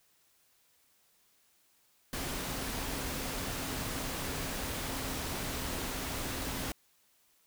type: tone in noise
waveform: sine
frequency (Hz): 264.5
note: C4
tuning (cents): +19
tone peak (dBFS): -46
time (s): 2.13-6.72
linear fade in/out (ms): 2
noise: pink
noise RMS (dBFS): -37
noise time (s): 2.13-6.72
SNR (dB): -12
effects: white hiss -69 dBFS RMS until 7.46 s